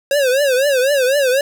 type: tone with vibrato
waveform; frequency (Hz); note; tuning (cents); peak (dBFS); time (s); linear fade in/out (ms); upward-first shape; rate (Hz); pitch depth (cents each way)
square; 539; C#5; -49; -13; 0.11-1.41; 2; triangle; 4; 170
effects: none